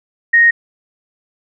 sine tone, 1864.7 Hz, A#6, in tune, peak -6 dBFS, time 0.33-0.51 s, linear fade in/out 10 ms, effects none

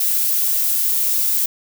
violet noise, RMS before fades -18 dBFS, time 0-1.46 s, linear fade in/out 5 ms, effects none

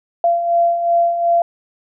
sine beating tone pair, 683 / 685.7 Hz, F5 / F5, -39 / -32 cents, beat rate 2.7 Hz, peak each -21 / -13 dBFS, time 0.24-1.42 s, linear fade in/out 2 ms, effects none

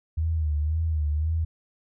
sine tone with vibrato, 77.78 Hz, D#2, in tune, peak -22 dBFS, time 0.17-1.45 s, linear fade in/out 10 ms, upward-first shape sine, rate 1.9 Hz, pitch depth 83 cents each way, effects none

